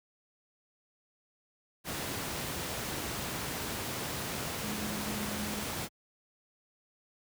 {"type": "tone in noise", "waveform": "sine", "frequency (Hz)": 210, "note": "G#3", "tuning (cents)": 19, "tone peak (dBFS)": -38, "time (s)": [4.61, 5.65], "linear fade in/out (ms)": 50, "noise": "pink", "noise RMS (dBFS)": -36, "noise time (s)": [1.84, 5.89], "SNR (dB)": -5, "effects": ["high-pass 80 Hz 12 dB/octave"]}